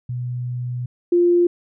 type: tone pair in turn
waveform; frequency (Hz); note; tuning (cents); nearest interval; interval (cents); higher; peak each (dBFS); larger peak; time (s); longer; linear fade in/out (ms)
sine; 123.47 / 349.2; B2 / F4; 0 / 0; octave + tritone; 1800; second; -23 / -12; second; 0.09-0.86 / 1.12-1.47; first; 5
effects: none